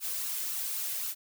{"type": "noise with flanger", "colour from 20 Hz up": "blue", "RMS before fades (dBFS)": -34, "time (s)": [0, 1.15], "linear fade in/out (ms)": 50, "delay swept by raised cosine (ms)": [0.71, 2.01], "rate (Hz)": 3.8, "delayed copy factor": 0.5, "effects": []}